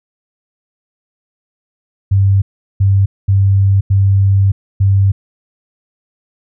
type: tone bursts at uneven times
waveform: sine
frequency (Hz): 98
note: G2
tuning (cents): 0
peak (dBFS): -7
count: 5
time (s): 2.11-2.42 / 2.8-3.06 / 3.28-3.81 / 3.9-4.52 / 4.8-5.12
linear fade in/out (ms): 10
effects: none